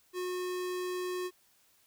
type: tone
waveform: square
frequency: 362.9 Hz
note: F#4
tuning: 34 cents flat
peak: -34 dBFS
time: 0.13-1.31 s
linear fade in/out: 50 ms
effects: white hiss -67 dBFS RMS until 1.86 s